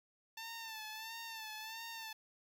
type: tone with vibrato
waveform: 10% pulse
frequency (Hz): 890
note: A5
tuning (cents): +20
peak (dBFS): -36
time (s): 0.37-2.13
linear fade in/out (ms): 5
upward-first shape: sine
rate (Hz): 1.5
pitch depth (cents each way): 57
effects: none